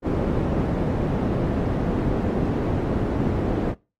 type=low-pass noise; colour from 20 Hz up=white; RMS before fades=-23 dBFS; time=0.02-3.75 s; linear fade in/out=50 ms; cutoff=340 Hz; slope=12 dB/octave; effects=noise-tail reverb RT60 0.3 s tail -23 dB re dry + AAC 48 kbps